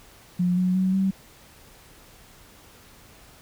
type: tone with pitch steps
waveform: sine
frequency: 178.5 / 182.88 / 187.37 / 191.98 Hz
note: F3 / F#3 / F#3 / G3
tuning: +38 / -20 / +22 / -36 cents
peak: -19 dBFS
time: 0.39-1.11 s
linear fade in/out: 10 ms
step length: 180 ms
effects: pink hiss -51 dBFS RMS until 3.41 s